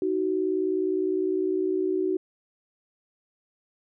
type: tone pair together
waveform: sine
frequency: 314.8 / 374.6 Hz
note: D#4 / F#4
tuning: +20 / +21 cents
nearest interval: minor third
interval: 301 cents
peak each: -28 / -24 dBFS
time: 0.02-2.17 s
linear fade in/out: 2 ms
effects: none